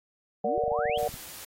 sine chord, Bb augmented, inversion none, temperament equal with one note detuned, 466.2 / 587.3 / 736.6 Hz, Bb4 / D5 / F#5, 0 / 0 / -8 cents, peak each -30 / -29 / -29 dBFS, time 0.44-1.08 s, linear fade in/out 5 ms
sine exponential sweep, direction up, 187.4 to 3394 Hz, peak -33 dBFS, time 0.44-0.98 s, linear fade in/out 5 ms
clicks, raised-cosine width 5 ms, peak -31 dBFS, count 11, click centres 0.579 / 0.638 / 0.68 / 0.718 / 0.79 / 0.856 / 0.897 / 0.976 / 1.03 / 1.091 / 1.141 s
white noise, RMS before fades -43 dBFS, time 0.98-1.45 s, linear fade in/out 5 ms
effects AAC 48 kbps

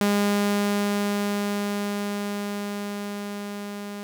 sawtooth tone with level ramp, 203.9 Hz, G#3, 32 cents flat, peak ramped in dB -15 to -29 dBFS, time 0.01-4.03 s, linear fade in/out 0 ms, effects none

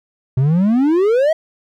triangle exponential sweep, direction up, 124.5 to 659.3 Hz, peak -9 dBFS, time 0.37-1.33 s, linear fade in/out 5 ms, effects none

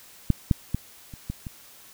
clicks, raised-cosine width 5 ms, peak -6 / -6 / -12 / -27 / -17 / -22 dBFS, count 6, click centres 0.303 / 0.512 / 0.746 / 1.138 / 1.3 / 1.468 s, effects white hiss -50 dBFS RMS until 1.93 s

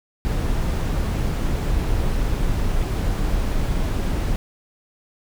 brown noise, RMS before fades -21 dBFS, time 0.25-4.36 s, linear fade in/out 0 ms, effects none

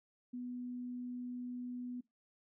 sine tone, 246.9 Hz, B3, in tune, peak -40 dBFS, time 0.33-2.01 s, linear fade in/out 10 ms, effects noise-tail reverb RT60 0.2 s tail -21 dB re dry

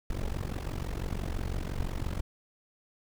brown noise with amplitude modulation, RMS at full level -29 dBFS, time 0.1-2.21 s, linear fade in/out 2 ms, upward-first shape sine, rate 45.9 Hz, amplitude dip 90%, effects none

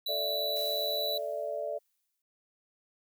square tone, 3951 Hz, B7, in tune, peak -32 dBFS, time 0.06-1.18 s, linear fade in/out 5 ms
sine chord, A suspended fourth, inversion none, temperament equal with one note detuned, 440 / 587.3 / 666.9 Hz, A4 / D5 / E5, 0 / 0 / +20 cents, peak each -40 / -34 / -37 dBFS, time 0.08-1.79 s, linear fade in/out 20 ms
blue noise with exponential decay, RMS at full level -44 dBFS, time 0.56-2.22 s, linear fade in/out 2 ms, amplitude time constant 360 ms
effects none

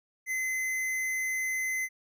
sine tone with hard clipping, 2047 Hz, C7, 38 cents flat, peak -30 dBFS, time 0.26-1.89 s, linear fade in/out 50 ms, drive 15 dB, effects none

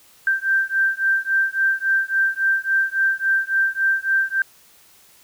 sine beating tone pair, 1568 / 1571.6 Hz, G6 / G6, 0 / +4 cents, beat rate 3.6 Hz, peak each -20 dBFS, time 0.27-4.42 s, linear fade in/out 2 ms, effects white hiss -52 dBFS RMS until 5.23 s

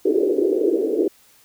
white band-pass noise, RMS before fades -19 dBFS, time 0.05-1.08 s, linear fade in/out 5 ms, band 320 to 450 Hz, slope 48 dB/octave, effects white hiss -54 dBFS RMS until 1.44 s

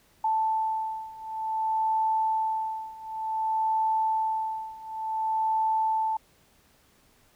sine beating tone pair, 880 / 880.55 Hz, A5 / A5, 0 / +1 cents, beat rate 0.55 Hz, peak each -29 / -27 dBFS, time 0.24-6.17 s, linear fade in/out 5 ms, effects pink hiss -62 dBFS RMS until 7.35 s

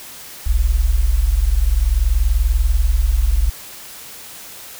sine tone pair together, 40.61 / 61.1 Hz, E1 / B1, -25 / -18 cents, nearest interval perfect fifth, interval 707 cents, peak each -15 dBFS, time 0.46-3.5 s, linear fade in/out 10 ms, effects white hiss -36 dBFS RMS until 4.79 s

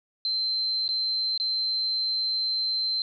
sine tone with dropouts, 4106 Hz, C8, 33 cents flat, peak -24 dBFS, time 0.25-3.02 s, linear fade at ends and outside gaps 1 ms, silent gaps 0.879-0.889 / 1.377-1.399 s, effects none

